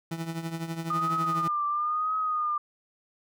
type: tone with tremolo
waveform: 30% pulse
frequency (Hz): 164.81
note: E3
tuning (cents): 0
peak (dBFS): -26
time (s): 0.11-1.48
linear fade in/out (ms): 5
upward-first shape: triangle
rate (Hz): 12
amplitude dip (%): 75
type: tone with vibrato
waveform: sine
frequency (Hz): 1222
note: D#6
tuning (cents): -32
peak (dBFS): -25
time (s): 0.9-2.58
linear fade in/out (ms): 5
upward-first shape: triangle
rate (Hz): 0.99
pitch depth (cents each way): 73
effects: none